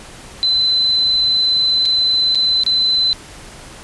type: tone with dropouts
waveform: sine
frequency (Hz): 4038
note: B7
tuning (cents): +38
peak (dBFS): -12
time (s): 0.43-3.13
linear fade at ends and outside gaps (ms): 0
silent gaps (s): 1.854-1.858 / 2.348-2.355 / 2.635-2.664
effects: pink hiss -37 dBFS RMS until 3.83 s + resampled to 24000 Hz